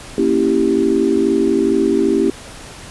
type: chord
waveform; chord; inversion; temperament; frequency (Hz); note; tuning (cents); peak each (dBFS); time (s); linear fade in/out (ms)
sine; A# diminished seventh; none; equal; 233.1 / 277.2 / 329.6 / 392; A#3 / C#4 / E4 / G4; 0 / 0 / 0 / 0; -20 / -18 / -17 / -16; 0.18-2.3; 2
effects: pink hiss -35 dBFS RMS until 2.9 s + resampled to 24000 Hz